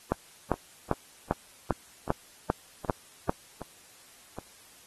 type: two click trains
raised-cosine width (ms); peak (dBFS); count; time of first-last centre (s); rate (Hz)
1; -10 / -23; 9 / 6; 0.12-3.295 / 0.54-4.386; 2.52 / 1.3
effects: white hiss -55 dBFS RMS until 4.86 s + AAC 32 kbps